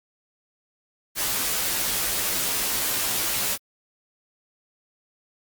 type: noise with comb filter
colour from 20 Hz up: white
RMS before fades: -25 dBFS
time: 1.15-3.58 s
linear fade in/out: 50 ms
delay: 13 ms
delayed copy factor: -1
effects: Opus 48 kbps